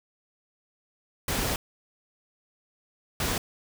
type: noise bursts at uneven times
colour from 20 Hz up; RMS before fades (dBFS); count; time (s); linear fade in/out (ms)
pink; -28; 2; 1.28-1.56 / 3.2-3.38; 2
effects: none